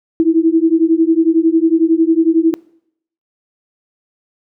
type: beating tone pair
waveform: sine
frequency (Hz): 321.1 / 332.1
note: E4 / E4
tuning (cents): -45 / +13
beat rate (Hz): 11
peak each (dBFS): -12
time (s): 0.2-2.54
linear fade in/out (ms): 0
effects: noise-tail reverb RT60 0.7 s tail -23 dB re dry